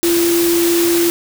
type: tone in noise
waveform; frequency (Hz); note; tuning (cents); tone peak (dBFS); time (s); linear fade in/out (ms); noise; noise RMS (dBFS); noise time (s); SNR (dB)
sine; 341.4; F4; -39; -12; 0.03-1.1; 0; white; -20; 0.03-1.1; +5
effects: none